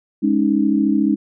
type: chord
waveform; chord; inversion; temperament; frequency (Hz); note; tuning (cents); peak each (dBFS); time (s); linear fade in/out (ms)
sine; Ab suspended fourth; none; equal; 207.7 / 277.2 / 311.1; Ab3 / Db4 / Eb4; 0 / 0 / 0; -18; 0.22-1.16; 20
effects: none